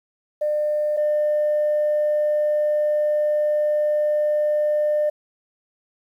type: tone pair in turn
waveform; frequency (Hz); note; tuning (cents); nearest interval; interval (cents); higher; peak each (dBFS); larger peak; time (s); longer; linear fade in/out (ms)
sine; 600 / 600; D5 / D5; +37 / +37; unison; 0; neither; -18 / -16; second; 0.41-0.97 / 0.97-5.1; second; 10
effects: tanh soft clip ceiling -14 dBFS + 9-bit